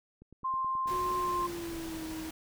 click train, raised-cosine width 3 ms, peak -39 dBFS, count 13, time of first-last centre 0.22-1.498 s, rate 9.39 Hz
sine tone, 1051 Hz, C6, 7 cents sharp, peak -29 dBFS, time 0.44-1.47 s, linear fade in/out 10 ms
pink noise, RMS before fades -44 dBFS, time 0.87-2.31 s, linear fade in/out 5 ms
triangle tone with pitch glide, 363.3 to 318.1 Hz, F#4 to D#4, -32 to +38 cents, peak -35 dBFS, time 0.9-2.31 s, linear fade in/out 20 ms, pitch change -230 cents, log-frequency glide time 1.17-2.04 s
effects none

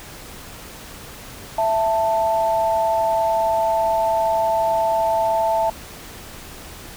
sine tone pair together, 663 / 885 Hz, E5 / A5, +10 / +10 cents, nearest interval perfect fourth, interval 500 cents, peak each -19 dBFS, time 1.58-5.7 s, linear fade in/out 5 ms, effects pink hiss -38 dBFS RMS until 6.96 s

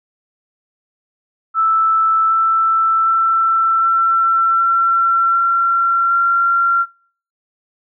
sine tone with pitch steps, 1318.5 / 1327.7 / 1336.9 / 1346.2 / 1355.6 / 1365 / 1374.5 Hz, E6 / E6 / E6 / E6 / E6 / F6 / F6, 0 / +12 / +24 / +36 / +48 / -40 / -28 cents, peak -11 dBFS, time 1.54-6.86 s, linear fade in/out 50 ms, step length 760 ms, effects noise-tail reverb RT60 0.5 s tail -26 dB re dry

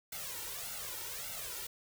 white noise with flanger, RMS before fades -42 dBFS, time 0.12-1.67 s, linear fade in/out 5 ms, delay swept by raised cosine 1.4 to 2.19 ms, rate 1.7 Hz, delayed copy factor +1, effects none

